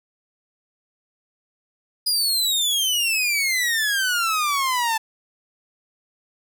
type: exponential sweep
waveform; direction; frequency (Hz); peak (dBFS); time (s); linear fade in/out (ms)
sawtooth; down; 4978 to 875; -16; 2.06-4.98; 10
effects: none